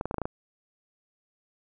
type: clicks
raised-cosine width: 1 ms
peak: -16 dBFS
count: 7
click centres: 0.011 / 0.056 / 0.111 / 0.143 / 0.183 / 0.217 / 0.255 s
effects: none